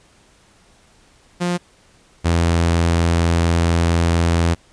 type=tone pair in turn; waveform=sawtooth; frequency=176.3 / 84.32 Hz; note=F3 / E2; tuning=+17 / +40 cents; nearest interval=octave + minor second; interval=1277 cents; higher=first; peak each=-14 / -10 dBFS; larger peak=second; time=1.4-1.58 / 2.24-4.55 s; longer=second; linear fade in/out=20 ms; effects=pink hiss -53 dBFS RMS until 4.72 s + resampled to 22050 Hz